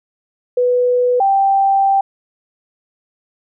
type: tone pair in turn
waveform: sine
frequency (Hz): 493.9 / 784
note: B4 / G5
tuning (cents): 0 / 0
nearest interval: minor sixth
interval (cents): 800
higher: second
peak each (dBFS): -11 / -10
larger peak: second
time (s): 0.57-1.2 / 1.2-2.01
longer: second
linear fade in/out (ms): 5
effects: none